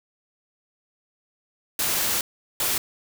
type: noise bursts at uneven times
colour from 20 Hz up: white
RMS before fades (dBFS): -24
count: 2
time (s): 1.79-2.21 / 2.6-2.78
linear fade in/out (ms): 2
effects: none